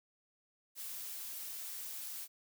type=noise; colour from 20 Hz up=blue; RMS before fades=-44 dBFS; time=0.75-2.28 s; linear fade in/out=50 ms; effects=none